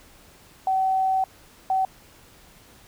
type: tone bursts at uneven times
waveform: sine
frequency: 761 Hz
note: F#5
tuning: 48 cents sharp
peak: -19 dBFS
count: 2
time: 0.67-1.24 / 1.7-1.85 s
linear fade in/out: 2 ms
effects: pink hiss -52 dBFS RMS until 2.87 s